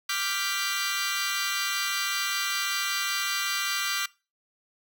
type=chord; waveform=15% pulse; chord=G dominant seventh; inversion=second; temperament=equal; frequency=1174.7 / 1396.9 / 1568 / 1975.5 Hz; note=D6 / F6 / G6 / B6; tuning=0 / 0 / 0 / 0 cents; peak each=-26 dBFS; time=0.09-4.06 s; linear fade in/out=5 ms; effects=noise-tail reverb RT60 0.3 s tail -22 dB re dry